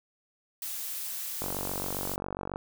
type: noise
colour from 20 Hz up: blue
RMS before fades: -36 dBFS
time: 0.62-2.16 s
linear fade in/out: 2 ms
type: click train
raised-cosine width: 1 ms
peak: -20 dBFS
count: 55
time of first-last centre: 1.42-2.559 s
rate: 47.4 Hz
effects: none